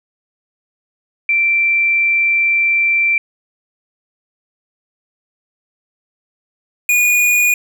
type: tone pair in turn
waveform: sine / square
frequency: 2348 / 2449 Hz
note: D7 / D#7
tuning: -1 / -28 cents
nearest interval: minor second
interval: 73 cents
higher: second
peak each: -11 dBFS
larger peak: neither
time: 1.29-3.18 / 6.89-7.54 s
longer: first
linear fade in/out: 2 ms
effects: none